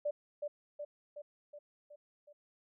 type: tone with echo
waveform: sine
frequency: 587.3 Hz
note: D5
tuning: in tune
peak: -31 dBFS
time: 0.05-0.11 s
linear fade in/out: 10 ms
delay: 370 ms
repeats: 6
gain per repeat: -4 dB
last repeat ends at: 2.33 s
effects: none